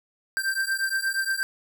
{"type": "beating tone pair", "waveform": "square", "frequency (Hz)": [1568, 1576.5], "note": ["G6", "G6"], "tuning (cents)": [0, 9], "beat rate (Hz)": 8.5, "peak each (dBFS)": -28, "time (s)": [0.37, 1.43], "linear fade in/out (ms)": 0, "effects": []}